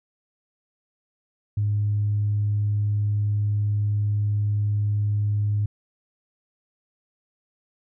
sine tone, 103.83 Hz, G#2, in tune, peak -19 dBFS, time 1.57-5.66 s, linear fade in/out 5 ms, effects tanh soft clip ceiling -15 dBFS

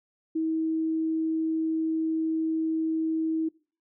sine tone, 320.5 Hz, E4, 49 cents flat, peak -24 dBFS, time 0.35-3.49 s, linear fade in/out 10 ms, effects noise-tail reverb RT60 0.4 s tail -23 dB re dry

